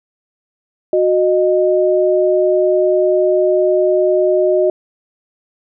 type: tone pair together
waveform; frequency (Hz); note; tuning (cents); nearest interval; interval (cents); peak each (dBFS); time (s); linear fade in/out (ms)
sine; 367.4 / 617; F#4 / D#5; -12 / -15; major sixth; 897; -13; 0.93-4.7; 2
effects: none